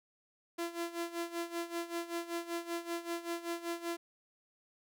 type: tone with tremolo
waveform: sawtooth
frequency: 340 Hz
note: F4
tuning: 46 cents flat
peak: -30 dBFS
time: 0.58-3.97 s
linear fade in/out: 10 ms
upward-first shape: sine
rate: 5.2 Hz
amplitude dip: 80%
effects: none